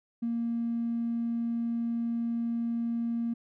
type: tone with tanh clipping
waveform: triangle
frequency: 233.1 Hz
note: A#3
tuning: in tune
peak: -27 dBFS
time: 0.22-3.34 s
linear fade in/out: 10 ms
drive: 1 dB
effects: none